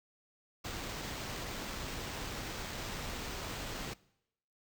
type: noise with sample-and-hold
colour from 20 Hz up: pink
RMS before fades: -41 dBFS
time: 0.64-3.94 s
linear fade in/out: 10 ms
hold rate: 11025 Hz
effects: noise-tail reverb RT60 0.8 s tail -22 dB re dry